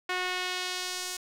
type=tone with band-pass filter sweep; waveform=sawtooth; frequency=364.9 Hz; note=F#4; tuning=24 cents flat; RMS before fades=-33 dBFS; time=0.09-1.17 s; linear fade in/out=5 ms; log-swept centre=2000 to 7300 Hz; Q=1; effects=9-bit